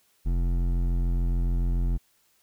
sine tone with hard clipping, 43.49 Hz, F1, 6 cents flat, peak -24 dBFS, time 0.25-1.98 s, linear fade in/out 20 ms, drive 12 dB, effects white hiss -66 dBFS RMS until 2.42 s

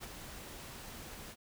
pink noise with ADSR envelope, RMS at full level -43 dBFS, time 0-1.36 s, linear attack 39 ms, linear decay 16 ms, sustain -5 dB, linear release 50 ms, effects none

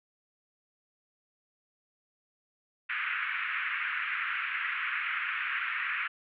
pink band-pass noise, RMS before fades -33 dBFS, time 2.89-6.08 s, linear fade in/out 10 ms, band 1300 to 2600 Hz, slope 48 dB/octave, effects none

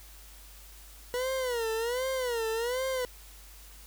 40% pulse tone with vibrato, 484.3 Hz, B4, 34 cents flat, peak -28 dBFS, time 1.14-3.05 s, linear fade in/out 0 ms, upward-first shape sine, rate 1.3 Hz, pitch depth 150 cents each way, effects added 50 Hz sine -50 dBFS peak until 3.86 s + white hiss -53 dBFS RMS until 3.86 s

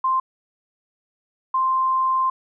sine tone pair in turn, 1046.5 / 1046.5 Hz, C6 / C6, 0 / 0 cents, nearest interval unison, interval 0 cents, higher neither, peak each -17 dBFS, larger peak neither, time 0.04-0.2 / 1.54-2.3 s, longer second, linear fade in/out 5 ms, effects none

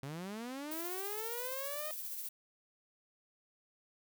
sawtooth linear sweep, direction up, 130.81 to 622.3 Hz, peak -37 dBFS, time 0.03-1.91 s, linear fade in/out 0 ms
violet noise with tremolo, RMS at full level -41 dBFS, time 0.71-2.29 s, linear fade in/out 5 ms, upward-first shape sine, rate 15 Hz, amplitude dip 35%
effects none

